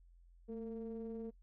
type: ring-modulated tone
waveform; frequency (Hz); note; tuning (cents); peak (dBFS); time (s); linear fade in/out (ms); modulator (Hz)
triangle; 116.1; A#2; -7; -36; 0.48-1.31; 20; 338
effects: noise-tail reverb RT60 0.1 s tail -22 dB re dry + added 43 Hz sine -60 dBFS peak until 1.42 s